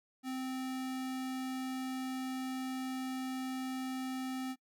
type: tone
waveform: square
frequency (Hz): 259.9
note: C4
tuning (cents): -11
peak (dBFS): -37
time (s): 0.23-4.56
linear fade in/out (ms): 50
effects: noise-tail reverb RT60 0.1 s tail -21 dB re dry